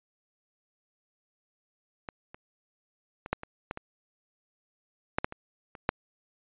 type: clicks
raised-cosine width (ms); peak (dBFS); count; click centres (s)
0.5; -22 / -29 / -24 / -11 / -24 / -18 / -22 / -10 / -12 / -24 / -29 / -8; 12; 2.088 / 2.345 / 3.261 / 3.33 / 3.434 / 3.711 / 3.774 / 5.185 / 5.245 / 5.324 / 5.752 / 5.891
effects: resampled to 8000 Hz